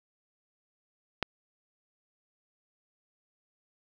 click, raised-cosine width 0.3 ms, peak -11 dBFS, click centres 1.227 s, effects none

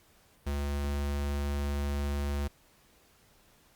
square tone, 71.4 Hz, D2, 48 cents flat, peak -30 dBFS, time 0.46-2.48 s, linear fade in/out 10 ms, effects pink hiss -63 dBFS RMS until 3.75 s + Opus 48 kbps

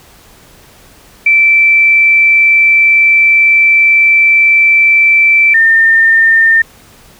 sine tone pair in turn, 2331 / 1810.5 Hz, D7 / A6, -14 / +49 cents, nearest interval major third, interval 437 cents, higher first, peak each -4 dBFS, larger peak neither, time 1.26-5.54 / 5.54-6.62 s, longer first, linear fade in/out 5 ms, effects pink hiss -41 dBFS RMS until 7.19 s

